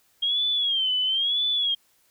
sine tone with vibrato, 3232 Hz, G#7, 48 cents flat, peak -21 dBFS, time 0.22-1.75 s, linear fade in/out 10 ms, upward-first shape sine, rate 1 Hz, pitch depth 130 cents each way, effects white hiss -64 dBFS RMS until 2.1 s

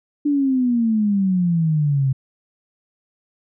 sine exponential sweep, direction down, 295.8 to 130.81 Hz, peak -15 dBFS, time 0.25-2.13 s, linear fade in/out 10 ms, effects none

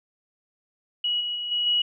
sine tone with level steps, 2915 Hz, F#7, 26 cents flat, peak -22 / -26 / -28 / -22 / -19 dBFS, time 1.04-1.82 s, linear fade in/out 5 ms, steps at 1.2 / 1.35 / 1.51 / 1.66 s, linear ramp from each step 10 ms, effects none

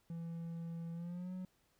triangle tone with pitch glide, 167.1 to 184.34 Hz, E3 to F#3, +24 to -6 cents, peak -39 dBFS, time 0.1-1.45 s, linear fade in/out 2 ms, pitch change +170 cents, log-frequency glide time 0.93-1.33 s, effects pink hiss -75 dBFS RMS until 1.79 s

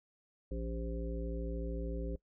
harmonic tone with a mistuned harmonic, 56.7 Hz, A#1, 47 cents flat, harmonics 1 / 3 / 5 / 7 / 9, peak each -37 / -44 / -45 / -46 / -46 dBFS, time 0.51-2.16 s, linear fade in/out 5 ms, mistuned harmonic 9, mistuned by +34 cents, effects noise-tail reverb RT60 0.1 s tail -21 dB re dry

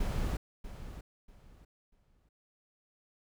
brown noise with echo, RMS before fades -32 dBFS, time 0-0.37 s, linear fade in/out 5 ms, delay 640 ms, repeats 3, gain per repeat -12 dB, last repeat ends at 2.29 s, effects none

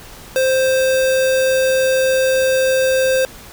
sine tone with sample-and-hold, 523.3 Hz, C5, in tune, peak -12 dBFS, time 0.36-3.25 s, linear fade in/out 0 ms, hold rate 2100 Hz, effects pink hiss -38 dBFS RMS until 3.52 s

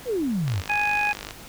sine exponential sweep, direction down, 537 to 81.6 Hz, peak -22 dBFS, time 0.05-0.63 s, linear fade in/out 50 ms
click train, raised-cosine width 0.2 ms, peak -16 dBFS, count 43, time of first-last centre 0.48-1.308 s, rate 50.7 Hz
harmonic tone, 830.6 Hz, G#5, in tune, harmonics 1 / 2 / 3, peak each -25 / -28 / -23 dBFS, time 0.69-1.13 s, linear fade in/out 10 ms
effects pink hiss -43 dBFS RMS until 1.48 s

